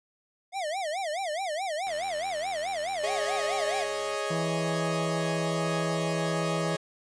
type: tone with vibrato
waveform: square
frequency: 686 Hz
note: F5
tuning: 31 cents flat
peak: -30 dBFS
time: 0.52-3.87 s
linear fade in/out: 50 ms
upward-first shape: sine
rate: 4.7 Hz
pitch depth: 250 cents each way
type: click train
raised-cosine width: 0.3 ms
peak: -29 dBFS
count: 196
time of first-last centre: 1.87-4.148 s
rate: 85.6 Hz
type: chord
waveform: sawtooth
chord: Ab suspended fourth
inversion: none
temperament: equal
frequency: 415.3 / 554.4 / 622.3 Hz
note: Ab4 / Db5 / Eb5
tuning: 0 / 0 / 0 cents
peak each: -30 dBFS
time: 3.03-6.77 s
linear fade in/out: 10 ms
type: harmonic tone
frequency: 164.81 Hz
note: E3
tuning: in tune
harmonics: 1 / 2 / 3 / 4 / 5 / 6 / 7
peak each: -30 / -38 / -39 / -41 / -44 / -48 / -46 dBFS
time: 4.3-6.76 s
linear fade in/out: 10 ms
effects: resampled to 22050 Hz